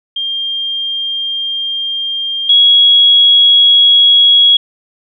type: tone pair in turn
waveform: sine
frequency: 3200 / 3324 Hz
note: G7 / G#7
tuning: +35 / +1 cents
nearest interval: minor second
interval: 66 cents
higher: second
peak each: -15 / -4 dBFS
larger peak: second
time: 0.16-2.49 / 2.49-4.57 s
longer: first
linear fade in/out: 5 ms
effects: none